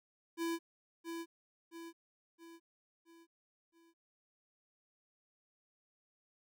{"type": "tone with echo", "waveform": "square", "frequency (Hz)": 333.5, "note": "E4", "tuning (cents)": 20, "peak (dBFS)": -35, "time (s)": [0.37, 0.59], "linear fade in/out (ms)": 50, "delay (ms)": 670, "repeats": 5, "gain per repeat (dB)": -6, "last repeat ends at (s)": 3.94, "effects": []}